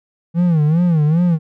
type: tone with vibrato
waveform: triangle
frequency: 162.7 Hz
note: E3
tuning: 22 cents flat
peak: -9 dBFS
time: 0.34-1.39 s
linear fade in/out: 50 ms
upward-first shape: sine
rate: 2.5 Hz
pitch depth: 160 cents each way
effects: none